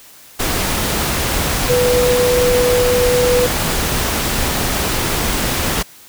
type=tone in noise; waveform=sine; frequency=493.5 Hz; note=B4; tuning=1 cent flat; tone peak=-12 dBFS; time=1.69-3.47 s; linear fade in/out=10 ms; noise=pink; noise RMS=-18 dBFS; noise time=0.39-5.83 s; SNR=+3 dB; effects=white hiss -42 dBFS RMS until 6.08 s

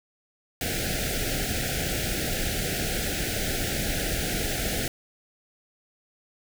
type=band-stop noise; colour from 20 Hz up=pink; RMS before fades=-28 dBFS; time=0.61-4.88 s; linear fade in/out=2 ms; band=790 to 1400 Hz; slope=96 dB/octave; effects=none

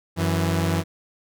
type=tone pair together; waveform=sawtooth; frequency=92.5 / 165.15 Hz; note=F#2 / E3; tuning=0 / +4 cents; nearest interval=minor seventh; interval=1004 cents; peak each=-19 dBFS; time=0.16-0.84 s; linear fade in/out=50 ms; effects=none

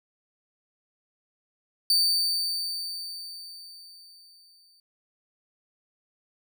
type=tone with exponential decay; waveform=40% pulse; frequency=4587 Hz; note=D8; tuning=42 cents flat; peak=-17 dBFS; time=1.9-4.8 s; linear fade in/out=2 ms; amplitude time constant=630 ms; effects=none

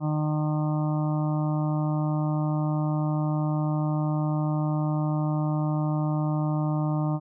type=harmonic tone; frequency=152.3 Hz; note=D#3; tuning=37 cents flat; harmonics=1 / 2 / 4 / 5 / 6 / 7 / 8; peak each=-24 / -30 / -36 / -38 / -40 / -41 / -42 dBFS; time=0-7.2 s; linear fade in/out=50 ms; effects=none

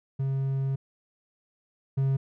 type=tone pair in turn; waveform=triangle; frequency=135.2 / 135.2 Hz; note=C#3 / C#3; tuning=-43 / -43 cents; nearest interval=unison; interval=0 cents; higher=neither; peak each=-23 / -20 dBFS; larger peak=second; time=0.19-0.76 / 1.97-2.17 s; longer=first; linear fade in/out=10 ms; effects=none

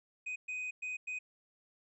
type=tone bursts at uneven times; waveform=triangle; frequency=2501 Hz; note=D#7; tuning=8 cents sharp; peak=-35 dBFS; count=4; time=0.26-0.36 / 0.48-0.71 / 0.82-0.97 / 1.07-1.19 s; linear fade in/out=10 ms; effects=resampled to 24000 Hz

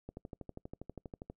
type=click train; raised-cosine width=2 ms; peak=-30 dBFS; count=16; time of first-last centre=0.09-1.3 s; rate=12.4 Hz; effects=noise-tail reverb RT60 0.1 s tail -26 dB re dry

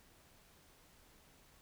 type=silence; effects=pink hiss -65 dBFS RMS until 1.61 s

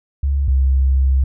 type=tone pair in turn; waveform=sine; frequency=69.5 / 66.57 Hz; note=C#2 / C2; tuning=+5 / +31 cents; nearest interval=minor second; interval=74 cents; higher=first; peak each=-14 / -11 dBFS; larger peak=second; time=0.23-0.48 / 0.48-1.24 s; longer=second; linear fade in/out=5 ms; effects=none

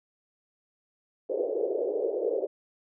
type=band-pass noise; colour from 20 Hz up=white; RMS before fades=-29 dBFS; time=1.29-2.47 s; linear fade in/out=10 ms; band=380 to 530 Hz; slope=48 dB/octave; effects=none

